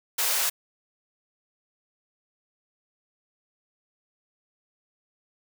white high-pass noise, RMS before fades -25 dBFS, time 0.18-0.5 s, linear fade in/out 10 ms, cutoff 490 Hz, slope 24 dB/octave, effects none

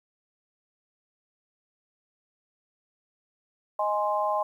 sine chord, Ab major, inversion second, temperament equal, 622.3 / 830.6 / 1046.5 Hz, Eb5 / Ab5 / C6, 0 / 0 / 0 cents, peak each -28 dBFS, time 3.79-4.43 s, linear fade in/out 5 ms, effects 10-bit

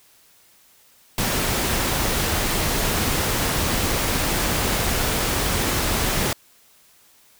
pink noise, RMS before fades -22 dBFS, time 1.18-6.33 s, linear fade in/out 2 ms, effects white hiss -55 dBFS RMS until 7.39 s

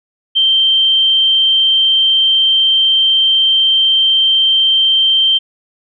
sine tone, 3136 Hz, G7, in tune, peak -8 dBFS, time 0.35-5.39 s, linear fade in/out 20 ms, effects none

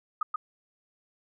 sine tone with echo, 1244.5 Hz, D#6, in tune, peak -24 dBFS, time 0.21-0.23 s, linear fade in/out 5 ms, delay 130 ms, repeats 1, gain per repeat -2 dB, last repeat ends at 0.36 s, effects none

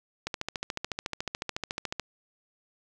click train, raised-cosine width 0.2 ms, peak -14 dBFS, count 25, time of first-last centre 0.27-1.997 s, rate 13.9 Hz, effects none

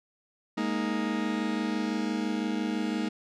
40% pulse chord, Ab suspended second, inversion none, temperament just, 207.7 / 233.6 / 311.5 Hz, Ab3 / Bb3 / Eb4, 0 / +4 / +2 cents, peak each -31 dBFS, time 0.57-3.09 s, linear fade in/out 10 ms, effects low-pass 5000 Hz 12 dB/octave

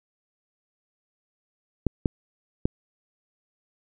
clicks, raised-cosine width 3 ms, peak -8 dBFS, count 3, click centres 1.867 / 2.058 / 2.655 s, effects none

